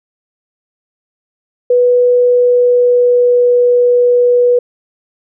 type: tone with pitch glide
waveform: sine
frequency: 491.6 to 488.5 Hz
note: B4 to B4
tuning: -8 to -19 cents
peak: -6 dBFS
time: 1.7-4.59 s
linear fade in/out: 5 ms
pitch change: -11 cents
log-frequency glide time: 2.13-3.51 s
effects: none

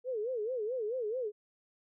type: tone with vibrato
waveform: sine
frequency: 466.2 Hz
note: A#4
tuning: in tune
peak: -32 dBFS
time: 0.04-1.32 s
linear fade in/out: 50 ms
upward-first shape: sine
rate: 4.6 Hz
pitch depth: 200 cents each way
effects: none

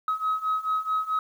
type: beating tone pair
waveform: sine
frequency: 1272 / 1276.6 Hz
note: D#6 / D#6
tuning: +38 / +44 cents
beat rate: 4.6 Hz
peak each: -27 / -25 dBFS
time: 0.08-1.19 s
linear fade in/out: 2 ms
effects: tanh soft clip ceiling -19 dBFS + 9-bit

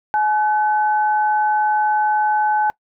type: tone pair together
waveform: sine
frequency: 849 / 1512.7 Hz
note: G#5 / F#6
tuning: +38 / +38 cents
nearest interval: minor seventh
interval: 1000 cents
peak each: -15 / -24 dBFS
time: 0.14-2.7 s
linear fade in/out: 0 ms
effects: noise-tail reverb RT60 0.1 s tail -23 dB re dry

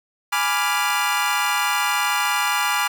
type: chord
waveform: 25% pulse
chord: G# diminished seventh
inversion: none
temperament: equal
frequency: 830.6 / 987.8 / 1174.7 / 1396.9 Hz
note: G#5 / B5 / D6 / F6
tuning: 0 / 0 / 0 / 0 cents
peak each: -21 dBFS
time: 0.32-2.88 s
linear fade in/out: 10 ms
effects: none

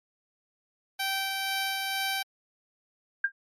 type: tone with tremolo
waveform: 10% pulse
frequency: 777 Hz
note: G5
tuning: 16 cents flat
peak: -19 dBFS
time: 0.99-2.23 s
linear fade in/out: 10 ms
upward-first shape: sine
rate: 2.1 Hz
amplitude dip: 25%
type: tone with exponential decay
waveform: sine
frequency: 1600 Hz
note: G6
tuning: 35 cents sharp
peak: -18 dBFS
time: 3.24-3.32 s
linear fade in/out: 5 ms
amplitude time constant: 16 ms
effects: MP3 64 kbps

